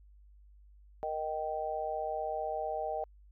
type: harmonic tone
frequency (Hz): 155.56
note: D#3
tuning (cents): 0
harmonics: 3 / 4 / 5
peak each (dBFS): -40 / -36 / -36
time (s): 1.03-3.04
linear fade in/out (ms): 0
effects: added 50 Hz sine -55 dBFS peak until 3.31 s